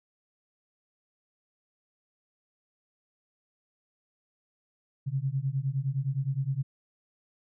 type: beating tone pair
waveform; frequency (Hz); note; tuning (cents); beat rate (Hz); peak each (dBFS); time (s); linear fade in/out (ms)
sine; 130.81 / 140.51; C3 / C#3; 0 / +24; 9.7; -30; 5.06-6.63; 20
effects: none